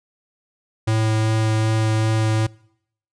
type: tone with vibrato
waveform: square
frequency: 110 Hz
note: A2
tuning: in tune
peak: -17 dBFS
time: 0.87-2.47 s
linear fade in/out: 10 ms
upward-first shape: sine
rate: 2.6 Hz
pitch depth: 8 cents each way
effects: noise-tail reverb RT60 0.7 s tail -24 dB re dry + resampled to 22050 Hz